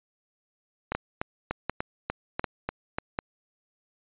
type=two click trains; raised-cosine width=0.5 ms; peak=-12 / -13 dBFS; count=4 / 8; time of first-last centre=0.95-3.189 / 0.92-2.985 s; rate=1.34 / 3.39 Hz; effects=resampled to 8000 Hz